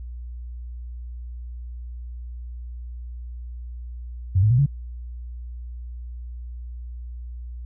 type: tone with pitch steps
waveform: sine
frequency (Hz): 93 / 106.83 / 122.71 / 140.96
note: F#2 / G#2 / B2 / C#3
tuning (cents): +9 / +49 / -11 / +29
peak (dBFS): -14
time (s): 4.35-4.662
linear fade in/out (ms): 10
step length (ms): 78
effects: added 60 Hz sine -32 dBFS peak until 7.65 s